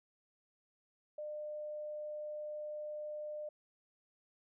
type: tone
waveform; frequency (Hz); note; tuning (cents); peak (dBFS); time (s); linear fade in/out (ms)
sine; 602; D5; +43; -40; 1.18-3.49; 5
effects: none